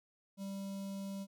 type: tone with notch filter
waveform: square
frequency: 196 Hz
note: G3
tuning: in tune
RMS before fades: -42 dBFS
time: 0.37-1.27 s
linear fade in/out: 50 ms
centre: 1700 Hz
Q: 0.59
effects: none